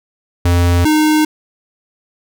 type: tone pair in turn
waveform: square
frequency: 87.31 / 307.4 Hz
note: F2 / D#4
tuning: 0 / -21 cents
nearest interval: octave + minor seventh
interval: 2179 cents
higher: second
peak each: -10 dBFS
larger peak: neither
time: 0.45-0.85 / 0.85-1.25 s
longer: neither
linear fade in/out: 5 ms
effects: none